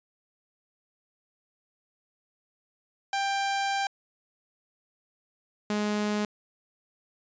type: tone pair in turn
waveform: sawtooth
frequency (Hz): 790 / 209.2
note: G5 / G#3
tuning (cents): +13 / +13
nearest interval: octave + major seventh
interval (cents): 2300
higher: first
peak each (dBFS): -22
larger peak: neither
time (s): 3.13-3.87 / 5.7-6.25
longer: first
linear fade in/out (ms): 2
effects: resampled to 16000 Hz